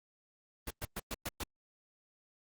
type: noise bursts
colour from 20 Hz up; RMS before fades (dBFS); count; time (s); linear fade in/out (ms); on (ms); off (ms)
pink; -38; 6; 0.67-1.436; 5; 36; 110
effects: Opus 32 kbps